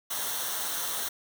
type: noise with comb filter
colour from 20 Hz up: white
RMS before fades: -32 dBFS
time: 0.1-1.09 s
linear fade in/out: 10 ms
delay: 0.41 ms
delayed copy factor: -0.65
effects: none